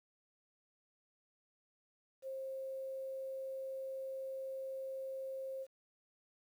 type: tone with quantisation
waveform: sine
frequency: 532 Hz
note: C5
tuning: 29 cents sharp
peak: -40 dBFS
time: 2.22-5.67 s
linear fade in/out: 50 ms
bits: 11
effects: none